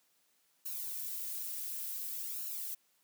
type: noise with flanger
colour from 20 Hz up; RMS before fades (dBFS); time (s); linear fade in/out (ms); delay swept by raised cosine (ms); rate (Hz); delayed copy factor
violet; -40; 0.65-2.75; 10; 0.72 to 4.12; 0.56; +0.7
effects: white hiss -73 dBFS RMS until 3.03 s + high-pass 150 Hz 12 dB/octave